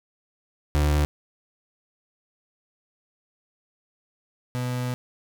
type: tone pair in turn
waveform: 35% pulse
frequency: 74.1 / 124.62 Hz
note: D2 / B2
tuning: +16 / +16 cents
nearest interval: major sixth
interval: 900 cents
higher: second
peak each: -17 / -24 dBFS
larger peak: first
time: 0.75-1.05 / 4.55-4.94 s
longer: second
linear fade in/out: 0 ms
effects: none